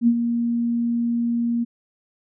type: tone with ADSR envelope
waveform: sine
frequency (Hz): 235.4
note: A#3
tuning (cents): +17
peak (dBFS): -11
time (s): 0.01-1.65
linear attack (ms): 62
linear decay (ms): 66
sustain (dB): -8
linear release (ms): 22
effects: none